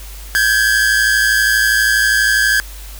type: tone pair together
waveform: 45% pulse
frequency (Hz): 1568 / 1680.4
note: G6 / G#6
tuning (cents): 0 / +20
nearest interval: minor second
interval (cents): 120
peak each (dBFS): -14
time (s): 0.35-2.6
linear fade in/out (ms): 0
effects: added 50 Hz sine -30 dBFS peak until 2.99 s + white hiss -37 dBFS RMS until 2.99 s